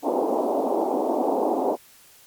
pink band-pass noise, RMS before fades -23 dBFS, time 0.02-1.77 s, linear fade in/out 50 ms, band 260 to 910 Hz, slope 48 dB/octave, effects white hiss -52 dBFS RMS until 2.26 s + MP3 96 kbps

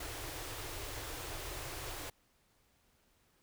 pink band-stop noise, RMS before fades -43 dBFS, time 0-2.1 s, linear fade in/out 5 ms, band 140 to 280 Hz, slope 96 dB/octave, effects pink hiss -72 dBFS RMS until 3.42 s

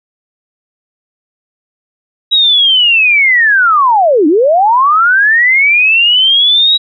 sine linear two-way sweep, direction down then up, 3869 to 283.1 to 3869 Hz, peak -5 dBFS, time 2.31-6.78 s, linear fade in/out 20 ms, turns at 4.27 s, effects none

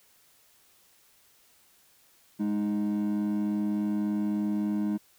triangle tone pair together, 207.6 / 311.1 Hz, G#3 / D#4, 0 / 0 cents, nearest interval perfect fifth, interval 700 cents, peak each -24 / -28 dBFS, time 2.39-4.98 s, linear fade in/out 20 ms, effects tanh soft clip ceiling -20 dBFS + white hiss -62 dBFS RMS until 5.18 s

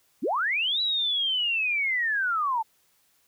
sine linear two-way sweep, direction up then down, 174.61 to 3954 to 854 Hz, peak -23 dBFS, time 0.22-2.63 s, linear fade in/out 20 ms, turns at 0.81 s, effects white hiss -66 dBFS RMS until 3.27 s

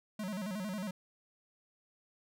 square tone with vibrato, 198.3 Hz, G3, 20 cents sharp, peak -37 dBFS, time 0.19-0.91 s, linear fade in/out 5 ms, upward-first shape square, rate 11 Hz, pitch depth 130 cents each way, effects none

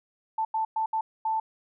sine tone bursts at uneven times, 883 Hz, A5, 6 cents sharp, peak -24 dBFS, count 5, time 0.38-0.45 / 0.54-0.65 / 0.76-0.86 / 0.93-1.01 / 1.25-1.4 s, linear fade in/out 5 ms, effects none

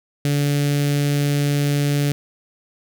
sawtooth tone with notch filter, 143.9 Hz, D3, 35 cents flat, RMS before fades -19 dBFS, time 0.25-2.12 s, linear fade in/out 0 ms, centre 990 Hz, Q 0.65, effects none

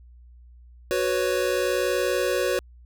square chord, F# suspended fourth, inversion none, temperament equal, 370 / 493.9 / 554.4 Hz, F#4 / B4 / C#5, 0 / 0 / 0 cents, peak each -27 dBFS, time 0.91-2.59 s, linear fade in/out 0 ms, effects added 60 Hz sine -46 dBFS peak until 2.85 s

